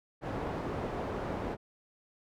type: low-pass noise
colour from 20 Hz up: white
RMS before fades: -36 dBFS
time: 0.21-1.57 s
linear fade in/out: 50 ms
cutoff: 670 Hz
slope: 12 dB/octave
effects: none